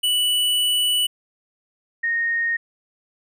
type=tone pair in turn; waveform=square / sine; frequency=2960 / 1854.6 Hz; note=F#7 / A#6; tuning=0 / -9 cents; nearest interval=minor sixth; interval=809 cents; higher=first; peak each=-18 / -19 dBFS; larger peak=first; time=0.03-1.07 / 2.03-2.57 s; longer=first; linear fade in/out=10 ms; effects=none